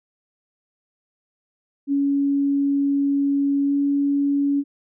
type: tone with pitch glide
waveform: sine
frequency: 280.4 to 282.4 Hz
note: C#4 to C#4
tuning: +20 to +32 cents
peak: -17 dBFS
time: 1.87-4.64 s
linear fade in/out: 50 ms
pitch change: +12 cents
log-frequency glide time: 3.65-3.73 s
effects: none